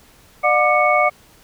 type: tone cluster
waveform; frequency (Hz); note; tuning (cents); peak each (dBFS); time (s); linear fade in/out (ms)
sine; 601 / 722 / 1191 / 2214; D5 / F#5 / D6 / C#7; +40 / -43 / +24 / -3; -18; 0.43-1.1; 20
effects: pink hiss -50 dBFS RMS until 1.43 s